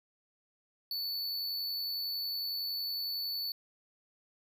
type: tone with amplitude modulation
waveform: square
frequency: 4470 Hz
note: C#8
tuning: 14 cents sharp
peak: -33 dBFS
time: 0.91-3.52 s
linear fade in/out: 2 ms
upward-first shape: sine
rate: 90.9 Hz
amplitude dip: 25%
effects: none